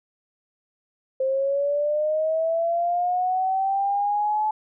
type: linear sweep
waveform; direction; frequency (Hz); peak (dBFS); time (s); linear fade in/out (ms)
sine; up; 523.3 to 863; -20; 1.2-4.51; 5
effects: none